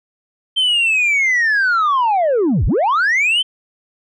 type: linear two-way sweep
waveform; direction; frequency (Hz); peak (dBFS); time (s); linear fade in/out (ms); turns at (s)
sine; down then up; 3136 to 33.35 to 3136; -10; 0.56-3.43; 20; 2.66
effects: tanh soft clip ceiling -11 dBFS